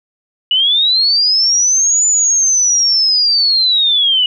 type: linear two-way sweep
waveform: sine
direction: up then down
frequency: 2908 to 7040 to 2908 Hz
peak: -9 dBFS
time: 0.51-4.26 s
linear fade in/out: 2 ms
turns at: 2.06 s
effects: none